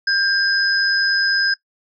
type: tone pair together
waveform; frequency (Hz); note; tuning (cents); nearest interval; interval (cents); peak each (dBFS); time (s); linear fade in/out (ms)
sine; 1594 / 5045; G6 / D#8; +28 / +23; octave + minor sixth; 1995; -17 / -20; 0.07-1.54; 5
effects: noise-tail reverb RT60 0.1 s tail -18 dB re dry